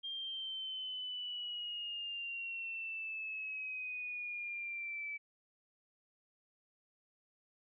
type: exponential sweep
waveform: sine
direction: down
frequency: 3207 to 2300 Hz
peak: -39 dBFS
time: 0.03-5.18 s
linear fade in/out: 20 ms
effects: none